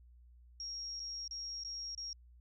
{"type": "tone with dropouts", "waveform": "sine", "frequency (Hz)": 5588, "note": "F8", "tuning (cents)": 0, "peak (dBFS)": -40, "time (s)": [0.6, 2.13], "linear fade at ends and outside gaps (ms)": 1, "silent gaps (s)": [[0.996, 1], [1.278, 1.31], [1.636, 1.648], [1.949, 1.977]], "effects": ["added 60 Hz sine -57 dBFS peak until 2.4 s"]}